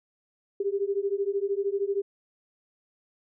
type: beating tone pair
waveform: sine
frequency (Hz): 392 / 405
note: G4 / G#4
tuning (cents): 0 / -43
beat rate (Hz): 13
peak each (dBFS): -28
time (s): 0.6-2.02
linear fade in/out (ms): 5
effects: none